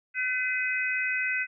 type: harmonic tone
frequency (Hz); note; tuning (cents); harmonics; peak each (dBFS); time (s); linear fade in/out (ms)
506; B4; +42; 3 / 4 / 5; -30 / -30 / -30; 0.14-1.47; 50
effects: none